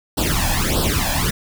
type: noise with flanger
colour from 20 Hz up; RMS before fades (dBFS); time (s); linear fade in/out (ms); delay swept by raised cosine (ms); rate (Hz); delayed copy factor
pink; -19; 0.17-1.31; 10; 0.22 to 1.22; 1.6; +0.9
effects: none